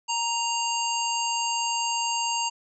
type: harmonic tone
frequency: 932.3 Hz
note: A#5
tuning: in tune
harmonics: 1 / 3 / 5 / 7 / 8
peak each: -27 / -30 / -34 / -35 / -33 dBFS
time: 0.08-2.5 s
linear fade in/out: 20 ms
effects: none